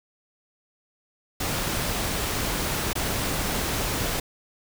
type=noise with dropouts; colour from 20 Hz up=pink; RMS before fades=-27 dBFS; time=1.4-4.2 s; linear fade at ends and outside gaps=5 ms; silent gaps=2.932-2.953 s; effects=none